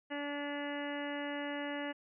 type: harmonic tone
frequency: 288.4 Hz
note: D4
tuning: 31 cents flat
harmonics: 1 / 2 / 3 / 4 / 5 / 6 / 7 / 8 / 9 / 10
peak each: -40 / -42 / -46 / -52 / -51 / -45 / -47 / -57 / -57 / -49 dBFS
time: 0.1-1.93 s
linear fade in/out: 20 ms
effects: none